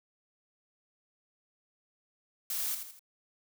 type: noise with echo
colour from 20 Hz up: blue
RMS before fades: -34 dBFS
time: 2.5-2.75 s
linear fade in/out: 2 ms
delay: 81 ms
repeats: 3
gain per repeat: -7 dB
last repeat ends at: 2.993 s
effects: none